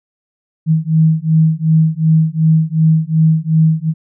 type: beating tone pair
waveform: sine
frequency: 158 / 160.7 Hz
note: D#3 / E3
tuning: +27 / -44 cents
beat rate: 2.7 Hz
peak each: -12 dBFS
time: 0.66-3.94 s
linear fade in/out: 50 ms
effects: none